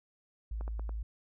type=tone; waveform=sine; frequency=54.4 Hz; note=A1; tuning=19 cents flat; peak=-34 dBFS; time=0.51-1.03 s; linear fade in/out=5 ms
type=clicks; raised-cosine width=1 ms; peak=-31 dBFS; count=4; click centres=0.61 / 0.679 / 0.795 / 0.893 s
effects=none